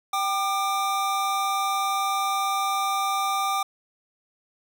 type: tone pair together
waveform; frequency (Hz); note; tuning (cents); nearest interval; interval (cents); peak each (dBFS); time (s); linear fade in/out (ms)
square; 780.4 / 1200; G5 / D6; -8 / +37; perfect fifth; 745; -27 / -26; 0.13-3.63; 5
effects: none